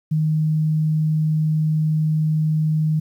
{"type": "tone", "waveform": "sine", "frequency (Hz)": 155.56, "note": "D#3", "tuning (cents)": 0, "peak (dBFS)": -16, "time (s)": [0.11, 3], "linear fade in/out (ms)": 10, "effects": ["9-bit"]}